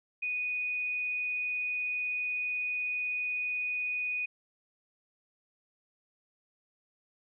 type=tone; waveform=sine; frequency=2479 Hz; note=D#7; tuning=7 cents flat; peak=-30 dBFS; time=0.22-4.26 s; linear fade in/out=10 ms; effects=none